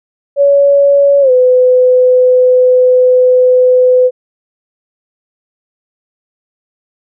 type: tone with pitch glide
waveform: sine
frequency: 563 to 504.5 Hz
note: C#5 to B4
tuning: +27 to +37 cents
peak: -4 dBFS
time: 0.36-4.11 s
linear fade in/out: 50 ms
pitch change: -190 cents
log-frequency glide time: 1.21-1.31 s
effects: none